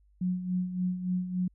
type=tone with tremolo; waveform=sine; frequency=181.9 Hz; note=F#3; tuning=29 cents flat; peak=-25 dBFS; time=0.21-1.48 s; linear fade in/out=5 ms; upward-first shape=sine; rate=3.5 Hz; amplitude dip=65%; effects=added 50 Hz sine -60 dBFS peak until 1.54 s